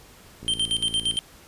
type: click train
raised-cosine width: 3 ms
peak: -27 dBFS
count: 42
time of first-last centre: 0.43-1.158 s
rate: 56.3 Hz
type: tone with tremolo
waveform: square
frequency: 3136 Hz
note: G7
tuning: in tune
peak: -21 dBFS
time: 0.48-1.19 s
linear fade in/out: 0 ms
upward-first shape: square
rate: 8.7 Hz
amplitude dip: 80%
effects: pink hiss -50 dBFS RMS until 1.47 s + resampled to 32000 Hz